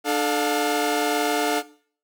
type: tone cluster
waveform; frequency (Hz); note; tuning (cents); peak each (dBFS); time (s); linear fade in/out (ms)
sawtooth; 298.2 / 436.4 / 712; D4 / A4 / F5; +27 / -14 / +33; -21; 0.04-1.63; 50
effects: noise-tail reverb RT60 0.5 s tail -19 dB re dry